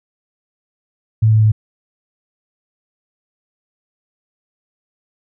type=tone with pitch steps; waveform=sine; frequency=110 / 109.05 / 108.11 Hz; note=A2 / A2 / A2; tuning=0 / -15 / -30 cents; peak=-8 dBFS; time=1.22-1.52 s; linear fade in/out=10 ms; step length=100 ms; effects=none